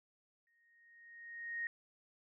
sine tone with exponential growth, 1864.7 Hz, A#6, in tune, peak -35 dBFS, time 0.47-1.67 s, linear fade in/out 1 ms, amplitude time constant 260 ms, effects none

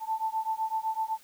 sine beating tone pair, 880 / 887.9 Hz, A5 / A5, 0 / +15 cents, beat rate 7.9 Hz, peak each -31 / -31 dBFS, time 0-1.18 s, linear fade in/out 50 ms, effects white hiss -57 dBFS RMS until 1.23 s

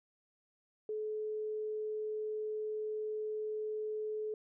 sine tone, 429.3 Hz, A4, 43 cents flat, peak -35 dBFS, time 0.89-4.34 s, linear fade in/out 2 ms, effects none

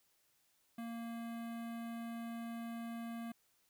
square tone with notch filter, 231.6 Hz, A#3, 11 cents flat, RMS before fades -44 dBFS, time 0.78-3.32 s, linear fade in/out 5 ms, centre 5500 Hz, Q 0.73, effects white hiss -75 dBFS RMS until 3.69 s

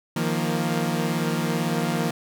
sawtooth chord, Eb suspended second, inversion none, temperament equal with one note detuned, 156.74 / 174.61 / 233.1 Hz, Eb3 / F3 / Bb3, +13 / 0 / 0 cents, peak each -23 dBFS, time 0.16-2.11 s, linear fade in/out 5 ms, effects none

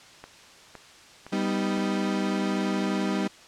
click train, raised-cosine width 0.5 ms, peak -26 dBFS, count 4, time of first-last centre 0.24-1.778 s, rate 1.95 Hz
35% pulse chord, G augmented, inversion none, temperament equal with one note detuned, 196 / 247.9 / 311.1 Hz, G3 / B3 / D#4, 0 / +7 / 0 cents, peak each -25 / -30 / -29 dBFS, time 1.32-3.28 s, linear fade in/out 10 ms
effects white hiss -50 dBFS RMS until 3.47 s + low-pass 6000 Hz 12 dB/octave

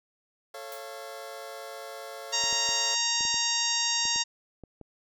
sawtooth chord, A augmented, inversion none, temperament just, 440 / 550 / 687.5 Hz, A4 / C#5 / E#5, 0 / -14 / -27 cents, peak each -41 / -38 / -39 dBFS, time 0.54-2.95 s, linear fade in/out 5 ms
blue noise with exponential decay, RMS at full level -40 dBFS, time 0.72-0.9 s, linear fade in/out 1 ms, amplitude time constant 38 ms
harmonic tone, 932.3 Hz, A#5, in tune, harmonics 1 / 2 / 3 / 4 / 5 / 6 / 7 / 8, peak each -36 / -36 / -34 / -32 / -32 / -31 / -32 / -36 dBFS, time 2.32-4.24 s, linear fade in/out 20 ms
clicks, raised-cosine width 2 ms, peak -31 dBFS, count 10, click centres 2.439 / 2.527 / 2.69 / 3.208 / 3.252 / 3.343 / 4.054 / 4.16 / 4.637 / 4.813 s
effects none

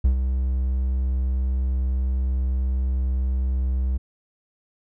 triangle tone with ADSR envelope, 64.4 Hz, C2, 27 cents flat, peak -11 dBFS, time 0.04-3.98 s, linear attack 9 ms, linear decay 100 ms, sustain -7 dB, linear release 15 ms, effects none

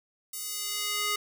square tone with high-pass filter sweep, 415.3 Hz, G#4, in tune, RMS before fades -32 dBFS, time 0.33-1.16 s, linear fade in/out 5 ms, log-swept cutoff 8400 to 1400 Hz, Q 0.74, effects none

